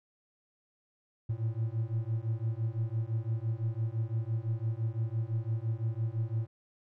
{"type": "beating tone pair", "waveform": "triangle", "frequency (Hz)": [109.7, 115.6], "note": ["A2", "A#2"], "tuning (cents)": [-5, -14], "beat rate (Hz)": 5.9, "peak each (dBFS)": -31, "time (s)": [1.29, 6.47], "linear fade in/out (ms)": 10, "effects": []}